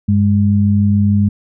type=tone pair together; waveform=sine; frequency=98 / 204.8 Hz; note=G2 / G#3; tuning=0 / -24 cents; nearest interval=octave + minor second; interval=1276 cents; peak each=-12 dBFS; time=0.08-1.29 s; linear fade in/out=10 ms; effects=none